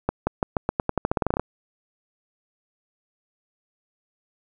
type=accelerating click train; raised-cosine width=1 ms; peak=-7 dBFS; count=17; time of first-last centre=0.09-1.396 s; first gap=180 ms; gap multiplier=0.88; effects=none